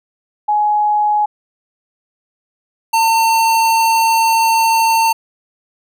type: tone pair in turn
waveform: sine / square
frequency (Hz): 839 / 903.2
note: G#5 / A5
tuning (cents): +17 / +45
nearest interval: minor second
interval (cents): 128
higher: second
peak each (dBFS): -11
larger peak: neither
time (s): 0.48-1.26 / 2.93-5.13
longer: second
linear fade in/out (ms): 10
effects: none